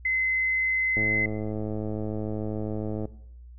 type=tone; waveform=sine; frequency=2051 Hz; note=C7; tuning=35 cents flat; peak=-22 dBFS; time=0.05-1.26 s; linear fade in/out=5 ms
type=click train; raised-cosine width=2 ms; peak=-19 dBFS; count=224; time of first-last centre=0.97-3.054 s; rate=107 Hz
effects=noise-tail reverb RT60 0.7 s tail -18 dB re dry + added 60 Hz sine -43 dBFS peak until 3.58 s